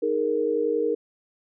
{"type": "chord", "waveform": "sine", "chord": "D# suspended fourth", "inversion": "none", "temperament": "equal", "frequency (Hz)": [311.1, 415.3, 466.2], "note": ["D#4", "G#4", "A#4"], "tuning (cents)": [0, 0, 0], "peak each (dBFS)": [-29, -27, -23], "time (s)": [0.02, 0.95], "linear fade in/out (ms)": 10, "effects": []}